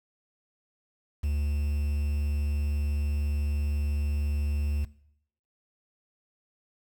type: tone with quantisation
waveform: triangle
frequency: 73 Hz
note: D2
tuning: 10 cents flat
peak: -23 dBFS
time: 1.23-4.85 s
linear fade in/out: 10 ms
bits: 8
effects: noise-tail reverb RT60 0.7 s tail -19 dB re dry